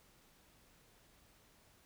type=silence; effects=pink hiss -67 dBFS RMS until 1.85 s